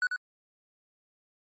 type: tone with echo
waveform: triangle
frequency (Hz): 1480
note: F#6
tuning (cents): 0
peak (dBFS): -22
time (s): 0.02-0.07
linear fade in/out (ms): 2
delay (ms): 92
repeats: 1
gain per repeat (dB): -5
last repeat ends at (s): 0.162
effects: MP3 32 kbps